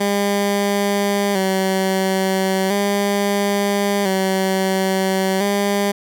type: tone with vibrato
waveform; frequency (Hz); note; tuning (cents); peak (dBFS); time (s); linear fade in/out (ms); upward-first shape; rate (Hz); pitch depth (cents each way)
15% pulse; 196; G3; 0; -10; 0-5.92; 10; square; 0.37; 49
effects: none